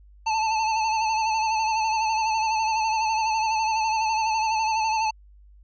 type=tone with vibrato; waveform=square; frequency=880 Hz; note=A5; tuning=in tune; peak=-22 dBFS; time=0.26-5.11 s; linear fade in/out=10 ms; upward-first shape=sine; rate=12 Hz; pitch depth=45 cents each way; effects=added 50 Hz sine -48 dBFS peak until 5.63 s + resampled to 16000 Hz